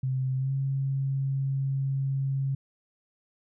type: tone with pitch glide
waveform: sine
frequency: 130.81 to 135.97 Hz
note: C3 to C#3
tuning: 0 to -33 cents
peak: -25 dBFS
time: 0.03-2.55 s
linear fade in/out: 5 ms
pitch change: +67 cents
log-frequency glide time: 0.37-0.52 s
effects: none